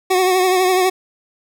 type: tone with vibrato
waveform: 25% pulse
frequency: 370 Hz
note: F#4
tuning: in tune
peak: -9 dBFS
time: 0.1-0.9 s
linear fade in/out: 10 ms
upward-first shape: triangle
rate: 12 Hz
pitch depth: 49 cents each way
effects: none